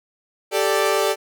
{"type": "chord", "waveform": "sawtooth", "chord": "G suspended second", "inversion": "none", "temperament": "equal", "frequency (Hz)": [392, 440, 587.3], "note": ["G4", "A4", "D5"], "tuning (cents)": [0, 0, 0], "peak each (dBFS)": -18, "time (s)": [0.51, 1.16], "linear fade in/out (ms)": 50, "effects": []}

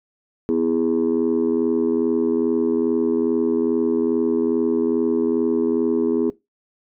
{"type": "chord", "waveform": "sine", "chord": "E major", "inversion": "second", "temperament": "just", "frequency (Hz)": [247.2, 329.6, 412], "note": ["B3", "E4", "G#4"], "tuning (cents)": [2, 0, -14], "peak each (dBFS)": -20, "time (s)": [0.49, 6.3], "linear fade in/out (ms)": 0, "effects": ["noise-tail reverb RT60 0.2 s tail -20 dB re dry", "tanh soft clip ceiling -11 dBFS"]}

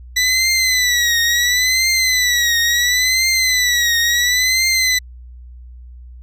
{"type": "tone with vibrato", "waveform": "20% pulse", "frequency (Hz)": 1977, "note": "B6", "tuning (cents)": 1, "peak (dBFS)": -8, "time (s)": [0.16, 4.99], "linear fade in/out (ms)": 10, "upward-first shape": "triangle", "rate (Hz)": 0.72, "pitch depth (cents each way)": 110, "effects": ["added 61 Hz sine -34 dBFS peak until 6.22 s", "resampled to 32000 Hz"]}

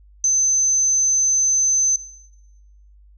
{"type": "tone", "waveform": "sine", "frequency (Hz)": 6160, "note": "G8", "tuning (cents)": -31, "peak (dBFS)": -14, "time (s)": [0.24, 1.96], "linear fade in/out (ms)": 2, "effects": ["noise-tail reverb RT60 1.0 s tail -19 dB re dry", "added 50 Hz sine -46 dBFS peak until 3.17 s"]}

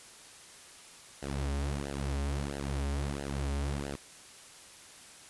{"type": "tone with flanger", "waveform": "sawtooth", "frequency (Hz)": 70.1, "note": "C#2", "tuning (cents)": 20, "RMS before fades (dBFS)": -34, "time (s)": [1.22, 3.96], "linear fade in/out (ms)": 10, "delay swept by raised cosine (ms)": [0.84, 6.24], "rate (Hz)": 1.5, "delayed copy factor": -0.9, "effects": ["white hiss -52 dBFS RMS until 5.29 s", "resampled to 24000 Hz"]}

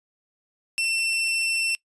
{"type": "tone", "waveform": "sawtooth", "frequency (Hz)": 2693, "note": "E7", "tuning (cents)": 36, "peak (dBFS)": -19, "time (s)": [0.78, 1.75], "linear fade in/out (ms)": 0, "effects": ["noise-tail reverb RT60 0.1 s tail -23 dB re dry", "resampled to 24000 Hz"]}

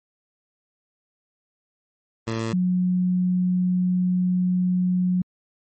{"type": "tone pair in turn", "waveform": ["15% pulse", "sine"], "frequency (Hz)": [113, 181.51], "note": ["A2", "F#3"], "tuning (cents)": [47, -33], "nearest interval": "minor sixth", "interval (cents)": 820, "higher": "second", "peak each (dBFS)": -18, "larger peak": "neither", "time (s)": [[2.27, 2.53], [2.53, 5.22]], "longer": "second", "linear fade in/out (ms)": 5, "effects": ["MP3 32 kbps"]}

